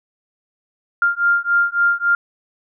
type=beating tone pair; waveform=sine; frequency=1396.9 / 1400.5 Hz; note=F6 / F6; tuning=0 / +4 cents; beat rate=3.6 Hz; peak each=-17 / -17 dBFS; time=1.02-2.15 s; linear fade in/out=2 ms; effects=none